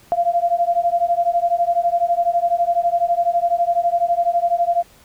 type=beating tone pair; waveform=sine; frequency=685 / 697 Hz; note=F5 / F5; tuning=-34 / -4 cents; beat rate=12 Hz; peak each=-18 dBFS; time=0.12-4.83 s; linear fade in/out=0 ms; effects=pink hiss -50 dBFS RMS until 5.04 s